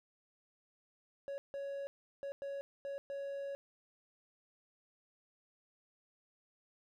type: tone bursts at uneven times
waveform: triangle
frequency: 557 Hz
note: C#5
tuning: 8 cents sharp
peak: -37 dBFS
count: 6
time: 1.28-1.38 / 1.54-1.87 / 2.23-2.32 / 2.42-2.61 / 2.85-2.98 / 3.1-3.55 s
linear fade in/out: 0 ms
effects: none